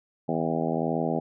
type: harmonic tone with a mistuned harmonic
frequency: 81.6 Hz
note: E2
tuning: 17 cents flat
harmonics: 2 / 3 / 4 / 5 / 6 / 7 / 8 / 9 / 10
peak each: -31 / -30 / -33 / -33 / -34 / -35 / -33 / -36 / -36 dBFS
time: 0.28-1.2 s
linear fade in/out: 10 ms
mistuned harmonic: 10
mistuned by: -32 cents
effects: none